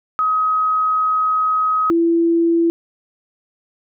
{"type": "tone pair in turn", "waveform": "sine", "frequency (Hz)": [1266, 335.3], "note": ["D#6", "E4"], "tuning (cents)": [30, 30], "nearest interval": "octave + major seventh", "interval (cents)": 2300, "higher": "first", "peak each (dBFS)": [-14, -12], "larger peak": "second", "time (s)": [[0.19, 1.9], [1.9, 2.7]], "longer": "first", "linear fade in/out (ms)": 0, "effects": []}